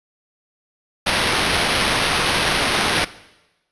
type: noise with sample-and-hold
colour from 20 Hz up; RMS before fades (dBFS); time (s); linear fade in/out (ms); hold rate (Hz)
violet; -19; 1.06-3.05; 10; 7350
effects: noise-tail reverb RT60 1.0 s tail -18 dB re dry + resampled to 24000 Hz